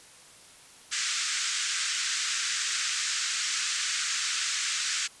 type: band-pass noise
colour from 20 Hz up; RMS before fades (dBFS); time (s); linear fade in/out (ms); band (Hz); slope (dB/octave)
white; -30; 0.91-5.08; 20; 1300 to 7900; 48
effects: white hiss -52 dBFS RMS until 5.2 s + resampled to 24000 Hz